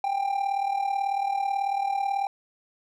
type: tone with amplitude modulation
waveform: triangle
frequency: 792 Hz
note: G5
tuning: 18 cents sharp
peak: -19 dBFS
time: 0.04-2.27 s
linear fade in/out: 2 ms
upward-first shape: sine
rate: 38.2 Hz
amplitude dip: 70%
effects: none